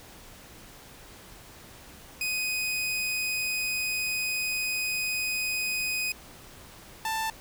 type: tone pair in turn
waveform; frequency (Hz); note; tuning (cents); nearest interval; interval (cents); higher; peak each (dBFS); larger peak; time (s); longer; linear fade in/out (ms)
sawtooth; 2500 / 886.4; D#7 / A5; +8 / +13; octave + tritone; 1795; first; -24; neither; 2.21-6.12 / 7.05-7.3; first; 2
effects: pink hiss -49 dBFS RMS until 7.4 s